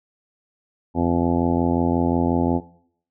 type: harmonic tone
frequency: 85.6 Hz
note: F2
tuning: 34 cents flat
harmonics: 1 / 2 / 3 / 4 / 5 / 6 / 7 / 8 / 9 / 10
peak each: -26 / -26 / -21 / -26 / -31 / -31 / -34 / -32 / -32 / -29 dBFS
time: 0.94-2.61 s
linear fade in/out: 50 ms
effects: noise-tail reverb RT60 0.6 s tail -17 dB re dry